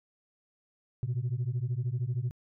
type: beating tone pair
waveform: sine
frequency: 116.6 / 129.6 Hz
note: A#2 / C3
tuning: +1 / -16 cents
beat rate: 13 Hz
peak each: -30 dBFS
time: 1.03-2.31 s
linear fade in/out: 0 ms
effects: tanh soft clip ceiling -25 dBFS